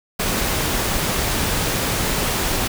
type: noise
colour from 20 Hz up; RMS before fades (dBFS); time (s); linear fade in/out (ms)
pink; -21; 0.19-2.68; 10
effects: none